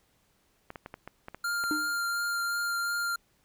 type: clicks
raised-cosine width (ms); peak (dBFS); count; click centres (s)
0.5; -25; 8; 0.704 / 0.758 / 0.861 / 0.941 / 1.076 / 1.284 / 1.346 / 1.639
type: tone with vibrato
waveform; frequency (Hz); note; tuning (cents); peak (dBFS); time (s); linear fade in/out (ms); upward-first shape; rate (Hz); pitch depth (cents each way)
square; 1396.9; F6; 0; -29; 1.44-3.16; 5; triangle; 2.8; 11
type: tone with exponential decay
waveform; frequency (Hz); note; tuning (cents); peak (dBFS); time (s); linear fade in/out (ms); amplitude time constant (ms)
triangle; 304.6; D#4; -37; -24; 1.71-1.98; 1; 58
effects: pink hiss -69 dBFS RMS until 3.44 s